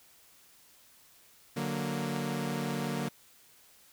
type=chord; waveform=sawtooth; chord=D augmented; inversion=none; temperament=equal; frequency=146.83 / 185 / 233.1 Hz; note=D3 / F#3 / A#3; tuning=0 / 0 / 0 cents; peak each=-32 / -33 / -31 dBFS; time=1.56-3.09 s; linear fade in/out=10 ms; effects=white hiss -60 dBFS RMS until 3.92 s